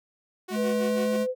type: tone with tremolo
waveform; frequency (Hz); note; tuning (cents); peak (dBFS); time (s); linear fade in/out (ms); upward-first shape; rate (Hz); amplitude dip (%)
sawtooth; 368.6; F#4; -7; -29; 0.48-1.17; 10; sine; 6.1; 95
type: tone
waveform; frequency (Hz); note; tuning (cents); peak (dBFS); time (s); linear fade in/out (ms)
square; 213.3; G#3; +46; -27; 0.5-1.27; 50
type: tone with pitch glide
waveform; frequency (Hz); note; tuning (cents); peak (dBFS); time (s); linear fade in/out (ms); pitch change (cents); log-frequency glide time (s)
sine; 493.9 to 508.7; B4 to C5; 0 to -49; -25; 0.55-1.35; 50; +51; 0.78-1.18
effects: none